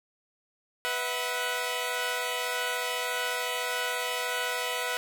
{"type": "chord", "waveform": "10% pulse", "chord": "B suspended fourth", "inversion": "none", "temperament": "equal with one note detuned", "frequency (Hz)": [493.9, 647.2, 740], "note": ["B4", "E5", "F#5"], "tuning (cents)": [0, -32, 0], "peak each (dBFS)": [-23, -26, -27], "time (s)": [0.85, 4.97], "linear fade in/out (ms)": 0, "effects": []}